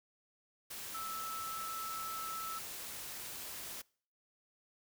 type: tone in noise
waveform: sine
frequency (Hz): 1313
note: E6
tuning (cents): -7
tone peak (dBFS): -40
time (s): 0.94-2.59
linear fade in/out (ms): 10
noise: white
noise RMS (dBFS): -45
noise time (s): 0.7-3.82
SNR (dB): +2
effects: noise-tail reverb RT60 0.5 s tail -25 dB re dry